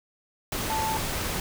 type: tone in noise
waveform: sine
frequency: 880 Hz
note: A5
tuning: in tune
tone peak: -26 dBFS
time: 0.7-0.97 s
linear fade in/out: 2 ms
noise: pink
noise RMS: -30 dBFS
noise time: 0.52-1.4 s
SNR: +1 dB
effects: none